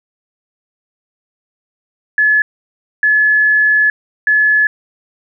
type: tone bursts at uneven times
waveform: sine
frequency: 1712 Hz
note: A6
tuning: 48 cents flat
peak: -8 dBFS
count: 3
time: 2.18-2.42 / 3.03-3.9 / 4.27-4.67 s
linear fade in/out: 2 ms
effects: none